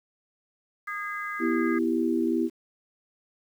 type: harmonic tone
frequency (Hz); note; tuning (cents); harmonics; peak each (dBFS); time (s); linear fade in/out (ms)
410; G#4; -22; 3 / 4 / 5; -34 / -35 / -36; 0.87-1.79; 10
type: chord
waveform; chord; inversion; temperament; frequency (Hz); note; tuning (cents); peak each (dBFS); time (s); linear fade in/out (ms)
sine; E minor; second; equal; 246.9 / 329.6 / 392; B3 / E4 / G4; 0 / 0 / 0; -27 / -25 / -30; 1.39-2.5; 50
effects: 9-bit